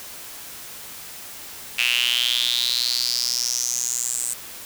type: tone with high-pass filter sweep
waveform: sawtooth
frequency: 121.7 Hz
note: B2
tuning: 25 cents flat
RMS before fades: -23 dBFS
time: 1.78-4.34 s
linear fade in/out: 10 ms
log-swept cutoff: 2600 to 8300 Hz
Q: 7
effects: white hiss -38 dBFS RMS until 4.65 s